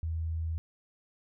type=tone; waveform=sine; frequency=81.2 Hz; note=E2; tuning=26 cents flat; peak=-30 dBFS; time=0.03-0.58 s; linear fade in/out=0 ms; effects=none